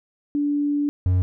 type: tone pair in turn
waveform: sine / triangle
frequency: 290.1 / 91.38 Hz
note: D4 / F#2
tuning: -21 / -21 cents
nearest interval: octave + minor sixth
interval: 2000 cents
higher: first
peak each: -19 / -14 dBFS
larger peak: second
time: 0.35-0.89 / 1.06-1.22 s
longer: first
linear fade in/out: 0 ms
effects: none